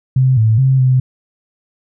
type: tone with pitch steps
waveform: sine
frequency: 130.3 / 110.5 / 132.7 / 128.8 Hz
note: C3 / A2 / C3 / C3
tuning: -7 / +8 / +25 / -27 cents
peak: -8 dBFS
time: 0.16-1 s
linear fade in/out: 5 ms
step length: 210 ms
effects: none